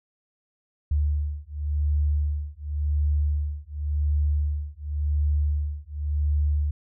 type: beating tone pair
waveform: sine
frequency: 73.42 / 74.33 Hz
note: D2 / D2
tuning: 0 / +21 cents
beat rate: 0.91 Hz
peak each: -25 dBFS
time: 0.91-6.71 s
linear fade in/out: 5 ms
effects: none